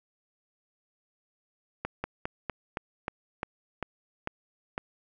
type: slowing click train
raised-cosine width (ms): 0.5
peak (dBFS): -16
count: 10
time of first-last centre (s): 1.85-4.779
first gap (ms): 190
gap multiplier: 1.13
effects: none